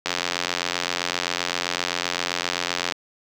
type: click train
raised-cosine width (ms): 0.2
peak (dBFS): -5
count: 252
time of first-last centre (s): 0.06-2.922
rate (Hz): 87.7
effects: high-pass 200 Hz 12 dB/octave + 7-bit